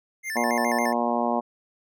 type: tone with vibrato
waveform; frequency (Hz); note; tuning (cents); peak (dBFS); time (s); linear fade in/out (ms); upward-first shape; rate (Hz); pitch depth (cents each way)
square; 1930; B6; -40; -29; 0.23-0.94; 50; square; 7.2; 150
type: harmonic tone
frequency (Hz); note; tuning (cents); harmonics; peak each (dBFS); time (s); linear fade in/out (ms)
119.2; A#2; +39; 2 / 3 / 4 / 5 / 6 / 7 / 8 / 9; -27 / -33 / -33 / -29 / -28 / -30 / -31 / -33; 0.35-1.41; 20
effects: none